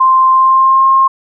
sine tone with pitch glide, 1046.5 to 1067.9 Hz, C6 to C6, 0 to +35 cents, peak -5 dBFS, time 0-1.08 s, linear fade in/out 10 ms, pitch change +35 cents, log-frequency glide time 0.32-0.87 s, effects none

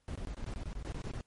brown noise bursts, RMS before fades -39 dBFS, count 12, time 0.08-1.21 s, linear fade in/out 0 ms, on 74 ms, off 22 ms, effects pink hiss -75 dBFS RMS until 1.26 s + MP3 48 kbps

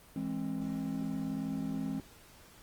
triangle chord, E augmented, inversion none, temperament equal with one note detuned, 164.81 / 207.7 / 266.4 Hz, E3 / G#3 / B#3, 0 / 0 / +31 cents, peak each -38 / -36 / -34 dBFS, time 0.16-2 s, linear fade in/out 2 ms, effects pink hiss -57 dBFS RMS until 2.62 s + Opus 24 kbps

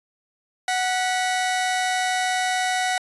sawtooth tone pair together, 740 / 1947.8 Hz, F#5 / B6, 0 / -24 cents, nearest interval octave + perfect fourth, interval 1676 cents, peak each -18 / -24 dBFS, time 0.68-2.98 s, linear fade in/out 2 ms, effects resampled to 24000 Hz

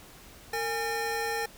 square tone cluster, 457.2 / 823 / 1805 Hz, A#4 / G#5 / A6, -34 / -16 / +44 cents, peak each -34 / -34 / -35 dBFS, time 0.53-1.46 s, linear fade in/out 5 ms, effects pink hiss -51 dBFS RMS until 1.57 s

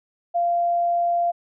sine tone, 692 Hz, F5, 16 cents flat, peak -18 dBFS, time 0.34-1.32 s, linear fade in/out 20 ms, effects none

